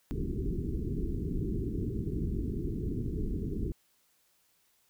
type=low-pass noise; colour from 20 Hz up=pink; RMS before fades=-33 dBFS; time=0.11-3.72 s; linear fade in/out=0 ms; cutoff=420 Hz; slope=96 dB/octave; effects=white hiss -70 dBFS RMS until 4.89 s